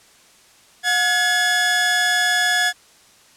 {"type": "tone pair together", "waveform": "sawtooth", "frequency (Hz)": [721, 1695.6], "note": ["F#5", "G#6"], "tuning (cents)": [-45, 35], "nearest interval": "octave + minor third", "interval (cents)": 1480, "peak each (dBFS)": [-19, -13], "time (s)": [0.83, 2.73], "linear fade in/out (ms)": 50, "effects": ["white hiss -51 dBFS RMS until 3.36 s", "low-pass 9000 Hz 12 dB/octave"]}